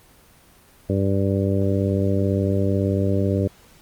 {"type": "harmonic tone", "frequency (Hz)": 98, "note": "G2", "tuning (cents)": 0, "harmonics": [1, 2, 3, 4, 5, 6], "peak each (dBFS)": [-21, -24, -26, -27, -28, -29], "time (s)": [0.89, 3.48], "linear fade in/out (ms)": 10, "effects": ["pink hiss -52 dBFS RMS until 3.81 s", "Opus 24 kbps"]}